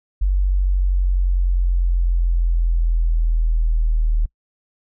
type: exponential sweep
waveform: sine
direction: down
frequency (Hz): 47.66 to 38.89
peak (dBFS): -14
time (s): 0.21-4.26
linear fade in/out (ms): 10
effects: noise-tail reverb RT60 0.1 s tail -24 dB re dry